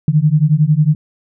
sine beating tone pair, 146.8 / 157.8 Hz, D3 / D#3, 0 / +25 cents, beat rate 11 Hz, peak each -12 dBFS, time 0.08-0.95 s, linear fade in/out 2 ms, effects none

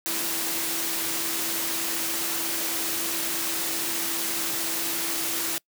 sine tone in noise, 331.4 Hz, E4, 9 cents sharp, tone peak -38 dBFS, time 0.06-5.58 s, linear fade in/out 0 ms, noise white, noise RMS -28 dBFS, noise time 0.06-5.58 s, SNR -13 dB, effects noise-tail reverb RT60 0.1 s tail -25 dB re dry + high-pass 150 Hz 12 dB/octave

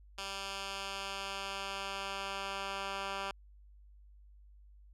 10% pulse tone with band-pass filter sweep, 196 Hz, G3, in tune, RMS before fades -40 dBFS, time 0.18-3.31 s, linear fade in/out 2 ms, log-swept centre 3700 to 2000 Hz, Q 0.82, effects added 50 Hz sine -55 dBFS peak until 4.93 s + resampled to 32000 Hz

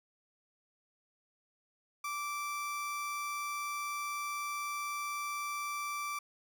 30% pulse tone, 1168 Hz, D6, 10 cents flat, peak -33 dBFS, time 2.04-6.19 s, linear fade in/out 5 ms, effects none

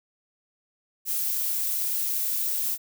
violet noise, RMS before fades -27 dBFS, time 1.05-2.78 s, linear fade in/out 50 ms, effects none

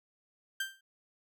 30% pulse tone with exponential decay, 1572 Hz, G6, 4 cents sharp, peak -27 dBFS, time 0.6-0.81 s, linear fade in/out 5 ms, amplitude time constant 45 ms, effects none

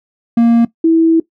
triangle / sine tone pair in turn, 233.1 / 326.8 Hz, A#3 / E4, 0 / -15 cents, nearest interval tritone, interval 585 cents, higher second, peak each -4 / -6 dBFS, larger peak first, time 0.37-0.65 / 0.84-1.2 s, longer second, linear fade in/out 5 ms, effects noise-tail reverb RT60 0.1 s tail -17 dB re dry

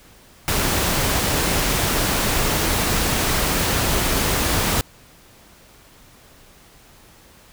pink noise, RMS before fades -20 dBFS, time 0.48-4.81 s, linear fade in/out 0 ms, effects pink hiss -49 dBFS RMS until 7.52 s

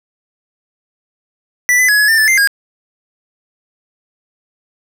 square tone with pitch steps, 1971 / 2009 / 1683 / 1693 / 1796 / 1750 / 2089 / 1630 Hz, B6 / B6 / G#6 / G#6 / A6 / A6 / C7 / G#6, -4 / +29 / +23 / +33 / +35 / -10 / -3 / -33 cents, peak -9 dBFS, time 1.69-2.474 s, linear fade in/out 0 ms, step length 98 ms, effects none

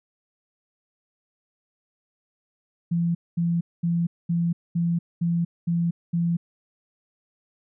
sine tone bursts, 170 Hz, F3, 46 cents flat, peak -20 dBFS, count 8, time 2.91-6.37 s, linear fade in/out 10 ms, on 240 ms, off 220 ms, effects none

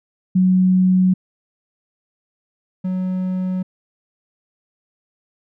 sine / triangle tone pair in turn, 185 / 185 Hz, F#3 / F#3, 0 / 0 cents, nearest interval unison, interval 0 cents, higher neither, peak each -11 / -17 dBFS, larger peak first, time 0.35-1.14 / 2.84-3.63 s, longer neither, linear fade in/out 10 ms, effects none

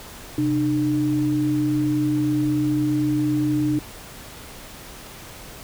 sine tone pair together, 131 / 301.7 Hz, C3 / D4, +2 / +47 cents, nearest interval octave + major second, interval 1445 cents, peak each -25 / -19 dBFS, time 0.38-3.79 s, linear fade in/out 2 ms, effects pink hiss -40 dBFS RMS until 5.63 s

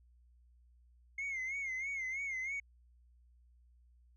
sine tone with vibrato, 2135 Hz, C7, 34 cents sharp, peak -34 dBFS, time 1.18-2.6 s, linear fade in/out 5 ms, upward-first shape sine, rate 3.1 Hz, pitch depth 86 cents each way, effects tanh soft clip ceiling -35 dBFS + added 60 Hz sine -62 dBFS peak until 4.16 s

